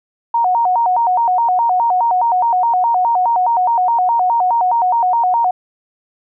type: tone with vibrato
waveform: sine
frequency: 826 Hz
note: G#5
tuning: 10 cents flat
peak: -11 dBFS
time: 0.34-5.51 s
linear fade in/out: 5 ms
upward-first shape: square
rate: 4.8 Hz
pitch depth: 210 cents each way
effects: none